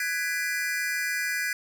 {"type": "chord", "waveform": "square", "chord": "G# half-diminished seventh", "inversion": "third", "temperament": "just", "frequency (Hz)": [1495.1, 1661.2, 1993.5, 2392], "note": ["F#6", "G#6", "B6", "D7"], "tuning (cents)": [18, 0, 16, 31], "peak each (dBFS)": [-35, -31, -32, -36], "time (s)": [0, 1.53], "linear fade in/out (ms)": 2, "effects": []}